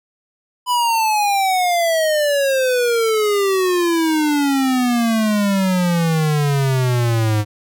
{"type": "exponential sweep", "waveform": "square", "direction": "down", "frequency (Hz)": [1000, 103.83], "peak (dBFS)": -15, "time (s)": [0.66, 7.45], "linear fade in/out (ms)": 50, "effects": []}